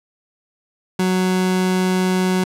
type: tone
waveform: 30% pulse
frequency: 185 Hz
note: F#3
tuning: in tune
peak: -13 dBFS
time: 0.99-2.44 s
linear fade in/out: 5 ms
effects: low-pass 12000 Hz 12 dB/octave